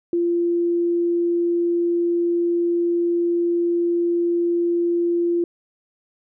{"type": "tone", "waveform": "sine", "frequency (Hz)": 344.2, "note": "F4", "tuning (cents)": -25, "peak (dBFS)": -17, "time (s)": [0.13, 5.44], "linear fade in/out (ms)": 2, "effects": []}